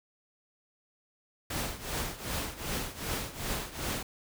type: noise with tremolo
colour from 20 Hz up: pink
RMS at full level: -32 dBFS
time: 1.5-4.03 s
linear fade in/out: 5 ms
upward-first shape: triangle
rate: 2.6 Hz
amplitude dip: 85%
effects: none